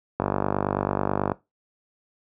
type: click train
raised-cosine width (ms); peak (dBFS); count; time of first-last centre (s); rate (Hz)
1; -8; 56; 0.2-1.318; 49.2
effects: noise-tail reverb RT60 0.2 s tail -18 dB re dry + high-pass 80 Hz 12 dB/octave